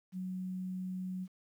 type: tone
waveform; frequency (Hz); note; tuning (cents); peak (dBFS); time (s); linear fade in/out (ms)
sine; 185; F#3; 0; -36; 0.12-1.28; 50
effects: 11-bit